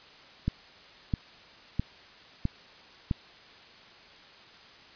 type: click train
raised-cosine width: 5 ms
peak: -14 dBFS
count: 5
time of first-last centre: 0.48-3.112 s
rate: 1.52 Hz
effects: white hiss -52 dBFS RMS until 4.95 s + resampled to 11025 Hz